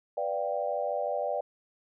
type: chord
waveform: sine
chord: G dominant seventh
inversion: first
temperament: equal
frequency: 493.9 / 587.3 / 698.5 / 784 Hz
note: B4 / D5 / F5 / G5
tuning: 0 / 0 / 0 / 0 cents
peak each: -35 / -31 / -35 / -35 dBFS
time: 0.17-1.41 s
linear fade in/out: 5 ms
effects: none